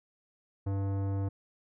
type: tone with tanh clipping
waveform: sine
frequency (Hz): 98.2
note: G2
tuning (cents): +4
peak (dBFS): -31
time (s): 0.66-1.29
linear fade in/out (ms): 10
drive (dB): 17
effects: none